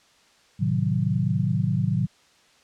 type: chord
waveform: sine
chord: A diminished seventh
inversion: none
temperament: equal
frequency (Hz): 110 / 130.81 / 155.56 / 185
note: A2 / C3 / Eb3 / Gb3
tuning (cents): 0 / 0 / 0 / 0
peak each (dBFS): -26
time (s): 0.59-2.07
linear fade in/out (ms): 20
effects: white hiss -58 dBFS RMS until 2.63 s + low-pass 6000 Hz 12 dB/octave